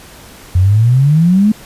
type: exponential sweep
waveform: sine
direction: up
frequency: 87.31 to 220 Hz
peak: -6 dBFS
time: 0.55-1.52 s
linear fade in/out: 5 ms
effects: pink hiss -37 dBFS RMS until 1.65 s + resampled to 32000 Hz